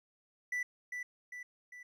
triangle tone with echo, 1975.5 Hz, B6, in tune, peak -31 dBFS, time 0.52-0.63 s, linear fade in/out 5 ms, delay 400 ms, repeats 3, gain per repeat -5 dB, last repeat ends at 1.83 s, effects none

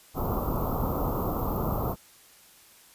pink band-stop noise, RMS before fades -28 dBFS, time 0.14-1.96 s, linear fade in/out 50 ms, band 1300 to 13000 Hz, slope 96 dB/octave, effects white hiss -55 dBFS RMS until 2.94 s + resampled to 32000 Hz

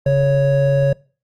triangle tone pair together, 139.2 / 554.4 Hz, C#3 / C#5, +8 / 0 cents, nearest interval 2 octaves, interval 2392 cents, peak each -13 dBFS, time 0.06-0.93 s, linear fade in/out 5 ms, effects noise-tail reverb RT60 0.4 s tail -24 dB re dry + Opus 32 kbps

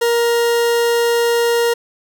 40% pulse tone, 470 Hz, A#4, 14 cents sharp, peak -12 dBFS, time 0.01-1.74 s, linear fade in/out 10 ms, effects 7-bit

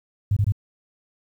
sine tone bursts, 101.9 Hz, G#2, 32 cents flat, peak -16 dBFS, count 3, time 0.31-0.522 s, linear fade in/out 5 ms, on 56 ms, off 22 ms, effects 9-bit

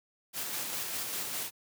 white noise with tremolo, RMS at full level -35 dBFS, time 0.33-1.51 s, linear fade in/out 50 ms, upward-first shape square, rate 5 Hz, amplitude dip 25%, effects high-pass 100 Hz 12 dB/octave

